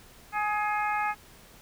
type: harmonic tone with a mistuned harmonic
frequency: 419 Hz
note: G#4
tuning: 15 cents sharp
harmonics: 2 / 3 / 4 / 5 / 6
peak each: -28 / -32 / -34 / -36 / -38 dBFS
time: 0.32-1.15 s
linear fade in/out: 50 ms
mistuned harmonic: 5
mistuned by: +28 cents
effects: pink hiss -53 dBFS RMS until 1.61 s